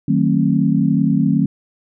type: chord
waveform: sine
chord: D# diminished seventh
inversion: none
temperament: just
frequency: 155.56 / 186.68 / 224 / 268.8 Hz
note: D#3 / F#3 / A3 / C4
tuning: 0 / +16 / +31 / +47 cents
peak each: -18 dBFS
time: 0.08-1.46 s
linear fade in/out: 5 ms
effects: none